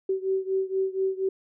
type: beating tone pair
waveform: sine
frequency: 380.9 / 385.1 Hz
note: G4 / G4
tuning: -50 / -31 cents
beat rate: 4.2 Hz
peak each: -26 / -28 dBFS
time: 0.09-1.29 s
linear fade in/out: 5 ms
effects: none